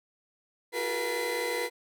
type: tone cluster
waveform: 35% pulse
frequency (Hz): 348.4 / 379.7 / 436.6 / 481.2 / 2032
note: F4 / F#4 / A4 / B4 / B6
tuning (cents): -4 / +45 / -13 / -45 / +49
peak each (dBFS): -37 / -39 / -37 / -30 / -33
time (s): 0.72-1.7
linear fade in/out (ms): 50
effects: none